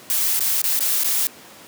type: noise with dropouts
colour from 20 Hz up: blue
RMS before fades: -20 dBFS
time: 0.1-1.27 s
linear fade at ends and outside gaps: 0 ms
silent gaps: 0.393-0.406 / 0.617-0.64 / 0.792-0.806 / 1.035-1.045 s
effects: pink hiss -43 dBFS RMS until 1.67 s + high-pass 200 Hz 12 dB/octave